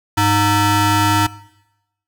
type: ring-modulated tone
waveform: 25% pulse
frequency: 410.6 Hz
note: G#4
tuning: 20 cents flat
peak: -6 dBFS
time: 0.17-1.27 s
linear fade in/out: 10 ms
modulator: 512 Hz
effects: noise-tail reverb RT60 0.9 s tail -20 dB re dry